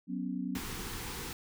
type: chord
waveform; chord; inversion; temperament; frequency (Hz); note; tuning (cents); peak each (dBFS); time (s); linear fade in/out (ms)
sine; F# suspended fourth; none; equal; 185 / 246.9 / 277.2; F#3 / B3 / C#4; 0 / 0 / 0; -37 / -37 / -38; 0.07-0.61; 50
type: band-stop noise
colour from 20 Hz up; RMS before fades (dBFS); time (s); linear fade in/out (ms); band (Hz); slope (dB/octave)
pink; -40; 0.55-1.33; 2; 500 to 750; 96
effects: none